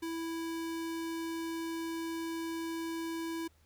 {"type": "tone", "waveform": "square", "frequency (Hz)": 329.6, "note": "E4", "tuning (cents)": 0, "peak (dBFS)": -36, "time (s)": [0.02, 3.48], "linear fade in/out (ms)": 10, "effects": ["added 78 Hz sine -65 dBFS peak until 3.65 s", "pink hiss -70 dBFS RMS until 3.65 s"]}